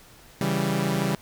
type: chord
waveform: sawtooth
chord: C# diminished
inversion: none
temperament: equal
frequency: 138.59 / 164.81 / 196 Hz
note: C#3 / E3 / G3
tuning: 0 / 0 / 0 cents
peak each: -24 / -24 / -22 dBFS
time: 0.41-1.15 s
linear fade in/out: 2 ms
effects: pink hiss -51 dBFS RMS until 1.21 s